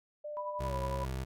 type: tone with pitch glide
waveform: sine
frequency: 596 to 546.5 Hz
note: D5 to C#5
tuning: +25 to -25 cents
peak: -38 dBFS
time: 0.24-1.04 s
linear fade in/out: 10 ms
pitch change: -150 cents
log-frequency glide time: 0.65-0.75 s
type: tone with tremolo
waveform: sine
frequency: 987.8 Hz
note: B5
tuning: in tune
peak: -35 dBFS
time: 0.37-1.05 s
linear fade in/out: 0 ms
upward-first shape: sine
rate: 11 Hz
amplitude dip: 65%
type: tone with vibrato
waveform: 25% pulse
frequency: 65.41 Hz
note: C2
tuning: in tune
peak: -31 dBFS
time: 0.59-1.25 s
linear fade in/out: 20 ms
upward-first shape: triangle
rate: 3.4 Hz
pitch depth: 18 cents each way
effects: none